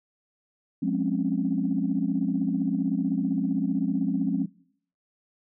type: chord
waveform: sine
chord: Db major seventh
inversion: first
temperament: equal with one note detuned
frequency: 177.67 / 207.7 / 261.6 / 277.2 Hz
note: F3 / Ab3 / C4 / Db4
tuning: +30 / 0 / 0 / 0 cents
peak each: -28 dBFS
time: 0.82-4.46 s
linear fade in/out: 10 ms
effects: noise-tail reverb RT60 0.6 s tail -21 dB re dry + tanh soft clip ceiling -13 dBFS